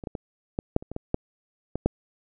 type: clicks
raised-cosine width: 2 ms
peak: -24 / -18 / -18 / -13 / -6 / -26 / -22 / -17 / -9 / -15 / -7 dBFS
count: 11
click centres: 0.038 / 0.072 / 0.152 / 0.589 / 0.764 / 0.825 / 0.916 / 0.964 / 1.144 / 1.756 / 1.86 s
effects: none